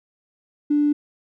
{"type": "tone with tanh clipping", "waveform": "triangle", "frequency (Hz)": 293.7, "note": "D4", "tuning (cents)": 0, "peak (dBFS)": -15, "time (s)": [0.7, 0.93], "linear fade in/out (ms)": 10, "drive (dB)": 2, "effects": []}